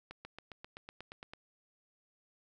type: accelerating click train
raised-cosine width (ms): 0.3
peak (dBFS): -30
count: 11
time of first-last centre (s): 0.11-1.335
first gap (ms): 140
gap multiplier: 0.97
effects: none